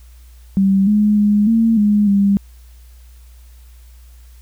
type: tone with pitch steps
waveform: sine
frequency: 194.3 / 209.6 / 207.2 / 226.7 / 207.6 / 199.5 Hz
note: G3 / G#3 / G#3 / A#3 / G#3 / G3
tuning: -15 / +16 / -4 / -48 / 0 / +31 cents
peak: -10 dBFS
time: 0.57-2.37 s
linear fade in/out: 0 ms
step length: 300 ms
effects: added 60 Hz sine -39 dBFS peak until 4.41 s + white hiss -54 dBFS RMS until 4.41 s